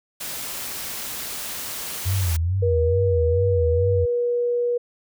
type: noise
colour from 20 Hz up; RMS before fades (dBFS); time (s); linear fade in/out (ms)
white; -31; 0.2-2.37; 10
type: tone with vibrato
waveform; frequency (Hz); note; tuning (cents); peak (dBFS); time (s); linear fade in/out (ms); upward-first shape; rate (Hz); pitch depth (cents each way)
sine; 88.7; F2; +27; -19; 2.05-4.06; 20; sine; 2.3; 160
type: tone with pitch glide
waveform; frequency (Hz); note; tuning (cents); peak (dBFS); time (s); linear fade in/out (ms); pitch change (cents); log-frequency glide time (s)
sine; 477.9 to 482.1; A#4 to B4; +43 to -42; -19; 2.62-4.78; 10; +15; 2.81-3.61
effects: none